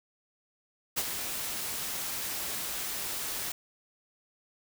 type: noise with ADSR envelope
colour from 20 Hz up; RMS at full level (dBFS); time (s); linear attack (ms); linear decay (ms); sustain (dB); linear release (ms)
white; -27; 0.96-3.52; 23; 39; -8; 4
effects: none